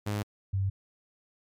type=tone pair in turn; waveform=sawtooth / sine; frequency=103.83 / 96.96 Hz; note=G#2 / G2; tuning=0 / -18 cents; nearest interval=minor second; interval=118 cents; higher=first; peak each=-25 dBFS; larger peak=neither; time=0.06-0.23 / 0.53-0.7 s; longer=neither; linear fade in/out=10 ms; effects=MP3 96 kbps